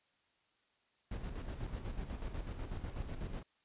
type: noise with tremolo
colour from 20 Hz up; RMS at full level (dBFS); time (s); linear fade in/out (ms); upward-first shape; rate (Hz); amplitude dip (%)
brown; -40; 1.11-3.43; 5; square; 8.1; 50
effects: white hiss -75 dBFS RMS until 3.64 s + resampled to 8000 Hz